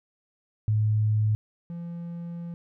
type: tone pair in turn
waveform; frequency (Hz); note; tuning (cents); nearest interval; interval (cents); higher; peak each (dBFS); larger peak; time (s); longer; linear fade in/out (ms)
sine / triangle; 107.4 / 170.85; A2 / F3; -41 / -38; minor sixth; 803; second; -20 / -31; first; 0.68-1.35 / 1.7-2.54; second; 0
effects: none